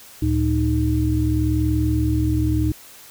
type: tone cluster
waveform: sine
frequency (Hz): 71.6 / 112.4 / 309.1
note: D2 / A2 / D#4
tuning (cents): -43 / +37 / -11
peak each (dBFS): -21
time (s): 0.22-2.72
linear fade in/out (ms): 5
effects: white hiss -44 dBFS RMS until 3.1 s